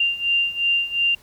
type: beating tone pair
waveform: sine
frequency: 2785 / 2787.8 Hz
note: F7 / F7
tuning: -5 / -4 cents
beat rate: 2.8 Hz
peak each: -23 / -20 dBFS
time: 0-1.15 s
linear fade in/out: 5 ms
effects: pink hiss -52 dBFS RMS until 1.22 s